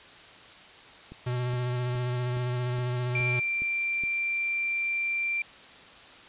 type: click train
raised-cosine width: 3 ms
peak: -30 dBFS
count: 8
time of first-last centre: 1.12-4.037 s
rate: 2.4 Hz
type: tone with vibrato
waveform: square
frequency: 123.8 Hz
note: B2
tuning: 5 cents sharp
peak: -28 dBFS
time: 1.26-3.4 s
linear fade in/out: 10 ms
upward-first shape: triangle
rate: 15 Hz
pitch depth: 24 cents each way
type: tone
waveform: sine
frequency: 2360 Hz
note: D7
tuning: 8 cents sharp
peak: -26 dBFS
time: 3.15-5.42 s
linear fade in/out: 2 ms
effects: white hiss -49 dBFS RMS until 6.28 s + resampled to 8000 Hz